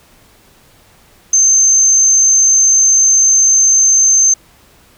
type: tone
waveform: sine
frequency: 6272 Hz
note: G8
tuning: in tune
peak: -6 dBFS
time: 1.33-4.34 s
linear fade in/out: 5 ms
effects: pink hiss -47 dBFS RMS until 4.97 s